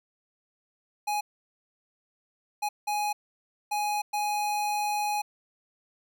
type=tone bursts at uneven times; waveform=square; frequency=833 Hz; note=G#5; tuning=5 cents sharp; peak=-27 dBFS; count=5; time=1.07-1.21 / 2.62-2.69 / 2.87-3.13 / 3.71-4.02 / 4.13-5.22 s; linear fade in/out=10 ms; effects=none